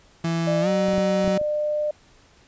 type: tone with pitch glide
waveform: 35% pulse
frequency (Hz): 166.2 to 187.63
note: E3 to F#3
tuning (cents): +15 to +24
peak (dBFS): -20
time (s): 0.24-1.38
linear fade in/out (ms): 5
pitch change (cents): +209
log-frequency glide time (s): 0.61-0.68
type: tone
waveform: sine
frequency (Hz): 600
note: D5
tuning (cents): +37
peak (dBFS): -21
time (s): 0.47-1.91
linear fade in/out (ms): 5
type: clicks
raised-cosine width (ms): 3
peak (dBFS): -23 / -24 / -17 / -22 / -16 / -25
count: 6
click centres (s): 0.885 / 0.935 / 0.981 / 1.245 / 1.278 / 1.414
effects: pink hiss -55 dBFS RMS until 2.47 s + resampled to 16000 Hz